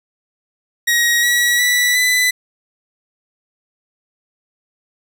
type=tone with pitch steps; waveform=sawtooth; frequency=1893 / 1927.2 / 1962 / 1997.5 Hz; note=A#6 / B6 / B6 / B6; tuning=+26 / -43 / -12 / +19 cents; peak=-9 dBFS; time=0.87-2.31 s; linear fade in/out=10 ms; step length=360 ms; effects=none